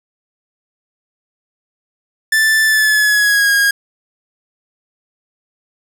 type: tone with pitch glide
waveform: 45% pulse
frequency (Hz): 1761 to 1633.6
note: A6 to G#6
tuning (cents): +1 to -29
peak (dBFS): -10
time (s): 2.32-3.71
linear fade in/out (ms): 5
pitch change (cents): -130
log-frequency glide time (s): 2.65-3.53
effects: none